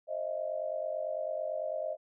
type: tone cluster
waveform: sine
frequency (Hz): 529 / 620 / 669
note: C5 / D#5 / E5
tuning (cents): +19 / -6 / +25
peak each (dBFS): -39 / -34 / -39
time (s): 0.07-1.97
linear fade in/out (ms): 50
effects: none